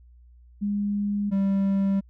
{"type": "tone pair in turn", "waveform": ["sine", "triangle"], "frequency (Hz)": [204.1, 195.97], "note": ["G#3", "G3"], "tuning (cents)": [-30, 0], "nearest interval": "minor second", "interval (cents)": 70, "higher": "first", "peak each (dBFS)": [-23, -18], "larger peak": "second", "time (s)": [[0.61, 1.31], [1.31, 2.01]], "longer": "neither", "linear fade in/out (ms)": 20, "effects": ["added 60 Hz sine -49 dBFS peak until 2.09 s"]}